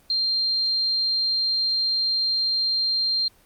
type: tone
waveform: sine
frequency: 4180 Hz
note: C8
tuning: 2 cents flat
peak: -20 dBFS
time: 0.1-3.28 s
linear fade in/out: 2 ms
effects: pink hiss -57 dBFS RMS until 3.45 s + Opus 24 kbps